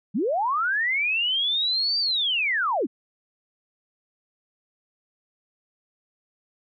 sine linear two-way sweep, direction up then down, 163.5 to 4710 to 190.6 Hz, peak -21 dBFS, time 0.14-2.87 s, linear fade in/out 20 ms, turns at 1.99 s, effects none

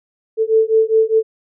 sine beating tone pair, 440.4 / 445.3 Hz, A4 / A4, +2 / +21 cents, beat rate 4.9 Hz, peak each -14 dBFS, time 0.37-1.23 s, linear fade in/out 50 ms, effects none

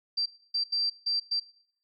sine tone bursts at uneven times, 4699 Hz, D8, in tune, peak -25 dBFS, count 5, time 0.17-0.26 / 0.54-0.64 / 0.72-0.9 / 1.06-1.2 / 1.31-1.4 s, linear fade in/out 10 ms, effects noise-tail reverb RT60 0.7 s tail -21 dB re dry

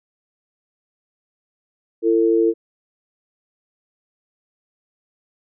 sine tone pair together, 337.1 / 450 Hz, E4 / A4, +39 / +39 cents, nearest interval perfect fourth, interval 500 cents, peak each -16 dBFS, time 2.02-2.54 s, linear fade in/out 50 ms, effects none

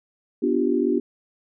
sine chord, G dominant seventh, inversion first, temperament equal with one note detuned, 246.9 / 293.7 / 349.2 / 388.8 Hz, B3 / D4 / F4 / G4, 0 / 0 / 0 / -14 cents, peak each -24 dBFS, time 0.42-1 s, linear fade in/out 10 ms, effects none

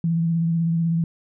sine tone with vibrato, 166.2 Hz, E3, 15 cents sharp, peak -18 dBFS, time 0.04-1.04 s, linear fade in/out 2 ms, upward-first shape sine, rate 16 Hz, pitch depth 28 cents each way, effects none

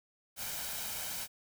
white noise with comb filter, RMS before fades -39 dBFS, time 0.36-1.28 s, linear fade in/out 50 ms, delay 1.3 ms, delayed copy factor +0.5, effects none

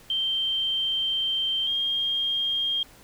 sine tone pair in turn, 3136 / 3220 Hz, G7 / G7, 0 / +46 cents, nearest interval unison, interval 46 cents, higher second, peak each -23 dBFS, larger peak neither, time 0.1-1.67 / 1.67-2.83 s, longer first, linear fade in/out 2 ms, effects pink hiss -52 dBFS RMS until 3.03 s

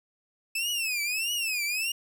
sawtooth tone with vibrato, 2600 Hz, E7, 24 cents flat, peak -24 dBFS, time 0.55-1.92 s, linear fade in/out 5 ms, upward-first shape triangle, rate 1.6 Hz, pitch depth 220 cents each way, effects none

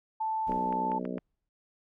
sine tone, 880 Hz, A5, in tune, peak -28 dBFS, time 0.2-0.99 s, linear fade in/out 10 ms
brown noise with exponential decay, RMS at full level -46 dBFS, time 0.47-1.49 s, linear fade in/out 1 ms, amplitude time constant 220 ms
harmonic tone, 62 Hz, B1, 7 cents sharp, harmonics 3 / 4 / 5 / 6 / 7 / 8 / 9 / 10, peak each -38 / -37 / -42 / -44 / -41 / -46 / -44 / -45 dBFS, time 0.48-1.19 s, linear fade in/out 5 ms
clicks, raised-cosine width 0.5 ms, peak -28 dBFS, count 5, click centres 0.52 / 0.726 / 0.918 / 1.053 / 1.181 s
effects none

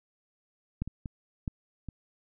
clicks, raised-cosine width 5 ms, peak -18 / -25 / -24 / -19 / -26 dBFS, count 5, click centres 0.82 / 0.876 / 1.058 / 1.478 / 1.887 s, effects none

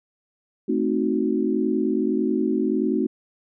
sine chord, A diminished seventh, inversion none, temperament equal, 220 / 261.6 / 311.1 / 370 Hz, A3 / C4 / Eb4 / Gb4, 0 / 0 / 0 / 0 cents, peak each -25 dBFS, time 0.68-3.07 s, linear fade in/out 10 ms, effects none

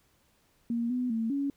sine tone with pitch steps, 234.1 / 249.5 / 225.6 / 279.9 Hz, A#3 / B3 / A3 / C#4, +8 / +18 / +44 / +17 cents, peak -27 dBFS, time 0.7-1.5 s, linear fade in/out 2 ms, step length 200 ms, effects pink hiss -68 dBFS RMS until 1.56 s

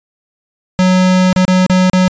square tone with dropouts, 184.5 Hz, F#3, 5 cents flat, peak -8 dBFS, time 0.79-2.08 s, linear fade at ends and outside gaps 0 ms, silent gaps 1.329-1.362 / 1.451-1.48 / 1.664-1.698 / 1.898-1.933 s, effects resampled to 16000 Hz

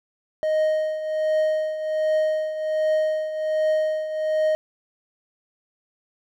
triangle tone with tremolo, 622.3 Hz, D#5, in tune, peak -15 dBFS, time 0.43-4.55 s, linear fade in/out 0 ms, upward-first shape triangle, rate 1.3 Hz, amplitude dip 70%, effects none

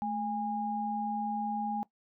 sine tone pair together, 217.5 / 818.8 Hz, A3 / G#5, -20 / -25 cents, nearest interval octave + major seventh, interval 2295 cents, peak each -35 / -32 dBFS, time 0.02-1.83 s, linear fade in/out 0 ms, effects noise-tail reverb RT60 0.1 s tail -19 dB re dry

